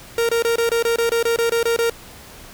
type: tone bursts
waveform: 45% pulse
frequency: 464.4 Hz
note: A#4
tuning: 7 cents flat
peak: -16 dBFS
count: 13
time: 0.18-1.898 s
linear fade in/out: 2 ms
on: 110 ms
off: 24 ms
effects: pink hiss -41 dBFS RMS until 2.53 s